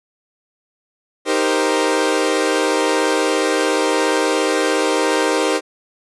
sawtooth chord, C minor seventh, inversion first, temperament equal, 311.1 / 392 / 466.2 / 523.3 Hz, Eb4 / G4 / Bb4 / C5, 0 / 0 / 0 / 0 cents, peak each -17 dBFS, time 1.25-5.61 s, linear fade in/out 50 ms, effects resampled to 24000 Hz

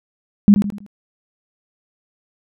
sine tone with echo, 203.5 Hz, G#3, 35 cents flat, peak -4 dBFS, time 0.48-0.54 s, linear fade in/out 0 ms, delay 81 ms, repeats 4, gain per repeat -8 dB, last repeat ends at 0.864 s, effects none

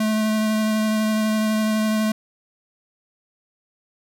square tone with vibrato, 216.5 Hz, A3, 28 cents flat, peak -19 dBFS, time 0-2.12 s, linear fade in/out 5 ms, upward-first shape triangle, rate 12 Hz, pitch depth 13 cents each way, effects none

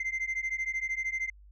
sine beating tone pair, 2076 / 2089 Hz, C7 / C7, -14 / -3 cents, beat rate 13 Hz, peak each -31 dBFS, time 0-1.3 s, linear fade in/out 5 ms, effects tanh soft clip ceiling -27 dBFS + added 50 Hz sine -51 dBFS peak until 1.51 s

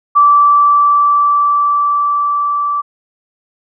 sine tone with level ramp, 1162 Hz, D6, 19 cents flat, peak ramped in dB -4 to -13 dBFS, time 0.15-2.82 s, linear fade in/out 20 ms, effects none

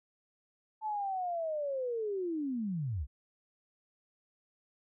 sine linear sweep, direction down, 880 to 56.9 Hz, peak -32 dBFS, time 0.81-3.07 s, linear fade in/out 50 ms, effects none

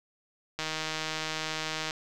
click train, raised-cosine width 0.2 ms, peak -15 dBFS, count 208, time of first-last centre 0.59-1.908 s, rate 157 Hz, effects none

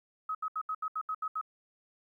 sine tone bursts, 1273 Hz, D#6, 39 cents sharp, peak -31 dBFS, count 9, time 0.29-1.413 s, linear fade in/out 5 ms, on 59 ms, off 74 ms, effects 12-bit

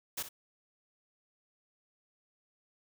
white noise with echo, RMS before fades -36 dBFS, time 0.17-0.23 s, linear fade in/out 10 ms, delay 60 ms, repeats 1, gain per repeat -11 dB, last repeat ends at 0.29 s, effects none

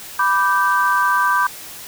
sine tone cluster, 987 / 1176 / 1556 Hz, B5 / D6 / G6, -1 / +2 / -13 cents, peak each -18 dBFS, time 0.19-1.47 s, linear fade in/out 5 ms, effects white hiss -35 dBFS RMS until 1.87 s

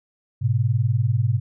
sine tone pair together, 105.99 / 126.2 Hz, G#2 / B2, +36 / +38 cents, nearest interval minor third, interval 302 cents, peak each -20 dBFS, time 0.41-1.4 s, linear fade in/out 20 ms, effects none

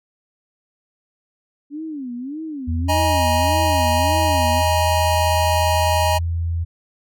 sine tone with vibrato, 277.2 Hz, C#4, in tune, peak -26 dBFS, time 1.7-4.63 s, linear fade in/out 50 ms, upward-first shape sine, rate 1.7 Hz, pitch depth 250 cents each way
sine tone, 84 Hz, E2, 33 cents sharp, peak -19 dBFS, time 2.67-6.65 s, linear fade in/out 20 ms
square chord, D# suspended fourth, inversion none, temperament equal with one note detuned, 622.3 / 830.6 / 953.6 Hz, D#5 / G#5 / A#5, 0 / 0 / +39 cents, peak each -22 dBFS, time 2.88-6.19 s, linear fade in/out 20 ms
effects none

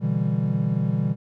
triangle chord, E minor seventh, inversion second, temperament equal, 123.47 / 146.83 / 164.81 / 196 Hz, B2 / D3 / E3 / G3, 0 / 0 / 0 / 0 cents, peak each -24 dBFS, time 0-1.16 s, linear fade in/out 50 ms, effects none

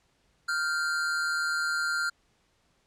square tone pair together, 1396.9 / 1556.2 Hz, F6 / G6, 0 / -13 cents, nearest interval major second, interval 187 cents, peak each -28 / -34 dBFS, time 0.48-2.1 s, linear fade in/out 10 ms, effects pink hiss -69 dBFS RMS until 2.86 s + low-pass 8000 Hz 12 dB/octave

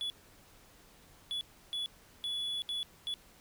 triangle tone bursts at uneven times, 3414 Hz, G#7, 47 cents sharp, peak -32 dBFS, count 6, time 0.01-0.1 / 1.31-1.41 / 1.73-1.86 / 2.24-2.62 / 2.69-2.83 / 3.07-3.14 s, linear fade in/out 0 ms, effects pink hiss -60 dBFS RMS until 3.4 s

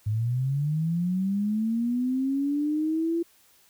sine linear sweep, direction up, 103.1 to 340 Hz, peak -23 dBFS, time 0.06-3.23 s, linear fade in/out 10 ms, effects white hiss -60 dBFS RMS until 3.69 s

